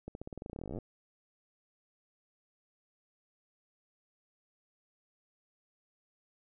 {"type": "accelerating click train", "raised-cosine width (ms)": 2, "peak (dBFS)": -28, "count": 25, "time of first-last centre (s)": [0.08, 0.787], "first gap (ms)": 71, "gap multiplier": 0.91, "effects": []}